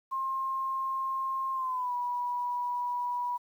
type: tone with pitch glide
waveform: sine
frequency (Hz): 1064 to 975.7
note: C6 to B5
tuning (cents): +29 to -21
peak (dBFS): -29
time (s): 0.11-3.38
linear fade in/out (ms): 20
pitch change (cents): -150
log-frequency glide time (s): 1.53-1.94
effects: 10-bit